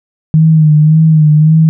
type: tone with vibrato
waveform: sine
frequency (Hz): 155.56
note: D#3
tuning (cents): 0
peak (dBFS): -3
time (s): 0.34-1.69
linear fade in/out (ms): 0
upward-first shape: sine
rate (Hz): 1.8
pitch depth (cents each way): 50
effects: none